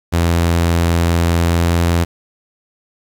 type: tone with pitch glide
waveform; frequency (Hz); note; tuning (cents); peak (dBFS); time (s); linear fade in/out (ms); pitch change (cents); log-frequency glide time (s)
sawtooth; 84.7 to 85.19; E2 to F2; +48 to -42; -8; 0.12-2.05; 20; +10; 1.44-1.68
effects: 7-bit